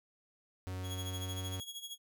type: tone with pitch glide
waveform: 45% pulse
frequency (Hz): 92.5 to 93.3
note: F#2 to F#2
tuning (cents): 0 to +15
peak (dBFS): -38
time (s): 0.67-1.6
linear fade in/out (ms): 0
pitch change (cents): +15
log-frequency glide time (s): 1.18-1.42
type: tone with tremolo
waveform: sawtooth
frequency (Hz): 3323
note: G#7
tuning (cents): 0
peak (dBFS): -37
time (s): 0.83-1.98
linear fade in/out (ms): 50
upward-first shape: sine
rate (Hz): 13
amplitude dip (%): 75
effects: none

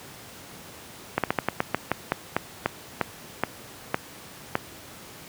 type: slowing click train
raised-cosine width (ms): 0.5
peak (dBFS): -6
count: 15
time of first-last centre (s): 1.18-4.554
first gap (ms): 57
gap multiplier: 1.2
effects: pink hiss -44 dBFS RMS until 5.28 s + high-pass 100 Hz 12 dB/octave

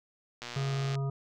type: click train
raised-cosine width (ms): 0.2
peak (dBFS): -22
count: 65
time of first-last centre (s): 0.42-0.953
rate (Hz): 120
type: harmonic tone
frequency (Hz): 137.2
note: C#3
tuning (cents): -17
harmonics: 1 / 3 / 5 / 7 / 9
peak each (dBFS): -29 / -41 / -45 / -51 / -47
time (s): 0.56-1.1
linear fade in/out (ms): 5
effects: none

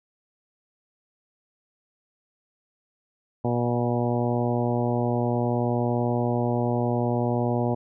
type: harmonic tone with a mistuned harmonic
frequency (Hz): 120.6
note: B2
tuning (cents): -41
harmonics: 1 / 2 / 3 / 4 / 5 / 6 / 7 / 8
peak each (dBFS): -26 / -27 / -30 / -31 / -31 / -33 / -34 / -38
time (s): 3.44-7.75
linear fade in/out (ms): 10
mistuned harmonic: 7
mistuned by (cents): -22
effects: none

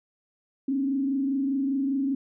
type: tone with frequency modulation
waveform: sine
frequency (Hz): 272.3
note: C#4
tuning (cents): -31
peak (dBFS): -23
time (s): 0.68-2.15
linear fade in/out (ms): 5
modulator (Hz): 25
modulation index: 0.58
effects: none

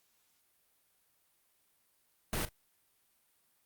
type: noise with echo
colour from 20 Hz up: pink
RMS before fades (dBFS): -34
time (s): 2.33-2.45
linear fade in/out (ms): 0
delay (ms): 38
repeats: 1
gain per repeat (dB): -15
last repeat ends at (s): 2.488
effects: white hiss -73 dBFS RMS until 3.65 s + Opus 48 kbps

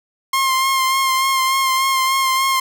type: tone with vibrato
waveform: sawtooth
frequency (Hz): 1062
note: C6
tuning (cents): +25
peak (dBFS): -11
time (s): 0.33-2.6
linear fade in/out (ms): 5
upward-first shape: sine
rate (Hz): 3.4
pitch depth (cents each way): 24
effects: none

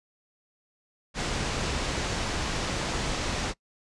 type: low-pass noise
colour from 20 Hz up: pink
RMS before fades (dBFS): -30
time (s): 1.14-3.54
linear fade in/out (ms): 50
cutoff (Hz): 7300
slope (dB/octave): 24
effects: noise-tail reverb RT60 0.1 s tail -23 dB re dry + resampled to 24000 Hz

